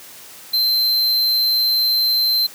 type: tone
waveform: square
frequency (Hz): 4108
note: C8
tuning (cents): -33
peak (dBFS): -15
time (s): 0.53-2.47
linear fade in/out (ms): 10
effects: white hiss -40 dBFS RMS until 2.54 s + high-pass 100 Hz 12 dB/octave